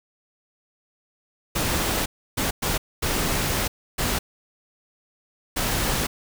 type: noise bursts at uneven times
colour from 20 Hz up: pink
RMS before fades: -24 dBFS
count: 6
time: 1.55-2.06 / 2.37-2.51 / 2.62-2.78 / 3.02-3.68 / 3.98-4.19 / 5.56-6.07 s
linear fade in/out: 10 ms
effects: none